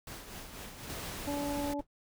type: noise with tremolo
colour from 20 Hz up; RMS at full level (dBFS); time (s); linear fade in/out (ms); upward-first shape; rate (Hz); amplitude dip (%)
pink; -44; 0.07-1.1; 2; sine; 4.1; 45
type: noise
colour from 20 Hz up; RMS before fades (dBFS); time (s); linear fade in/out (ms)
pink; -41; 0.89-1.74; 10
type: harmonic tone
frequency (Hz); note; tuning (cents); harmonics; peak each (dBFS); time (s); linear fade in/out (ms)
286.9; D4; -40; 1 / 2 / 3; -35 / -38 / -40; 1.27-1.81; 5
type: noise with exponential decay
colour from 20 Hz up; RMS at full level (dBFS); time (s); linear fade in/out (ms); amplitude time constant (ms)
brown; -39; 1.79-1.87; 2; 17
effects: none